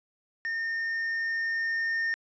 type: tone with level ramp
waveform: triangle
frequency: 1823 Hz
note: A#6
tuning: 39 cents flat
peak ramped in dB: -27 to -24 dBFS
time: 0.45-2.14 s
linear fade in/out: 0 ms
effects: resampled to 16000 Hz